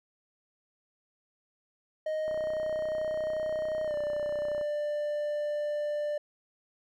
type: tone with pitch glide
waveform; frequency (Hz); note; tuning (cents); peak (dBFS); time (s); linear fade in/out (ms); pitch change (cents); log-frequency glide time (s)
triangle; 622.3 to 592.5; D#5 to D5; 0 to +15; -27; 2.06-6.18; 5; -85; 3.85-3.95
type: click train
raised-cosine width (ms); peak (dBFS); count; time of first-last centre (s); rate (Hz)
1; -30; 74; 2.28-4.612; 31.3
effects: none